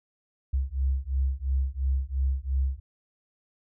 sine beating tone pair, 65.41 / 68.31 Hz, C2 / C#2, 0 / -25 cents, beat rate 2.9 Hz, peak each -27 dBFS, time 0.53-2.8 s, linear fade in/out 10 ms, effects none

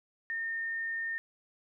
sine tone, 1823 Hz, A#6, 39 cents flat, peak -32 dBFS, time 0.3-1.18 s, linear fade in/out 0 ms, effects none

